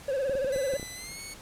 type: tone with vibrato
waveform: triangle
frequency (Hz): 538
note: C5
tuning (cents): +48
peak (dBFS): -24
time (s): 0.08-0.77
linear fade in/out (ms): 5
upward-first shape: sine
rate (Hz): 18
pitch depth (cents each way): 95
type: clicks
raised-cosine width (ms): 2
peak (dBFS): -25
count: 7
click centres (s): 0.296 / 0.353 / 0.446 / 0.561 / 0.737 / 0.797 / 0.829
type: tone with pitch glide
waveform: 10% pulse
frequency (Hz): 2005 to 2212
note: B6 to C#7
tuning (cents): +26 to -4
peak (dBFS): -30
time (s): 0.52-1.34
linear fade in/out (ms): 5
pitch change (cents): +170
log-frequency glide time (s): 0.94-1.2
effects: pink hiss -48 dBFS RMS until 1.41 s + low-pass 12000 Hz 12 dB/octave